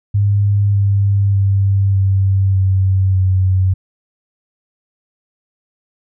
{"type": "tone with pitch steps", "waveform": "sine", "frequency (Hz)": [101.4, 99.83, 98.29, 96.77, 95.27, 93.79], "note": ["G#2", "G2", "G2", "G2", "G2", "F#2"], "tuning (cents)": [-41, 32, 5, -22, -49, 24], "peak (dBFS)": -10, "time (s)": [0.14, 3.74], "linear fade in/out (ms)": 10, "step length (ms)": 600, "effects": []}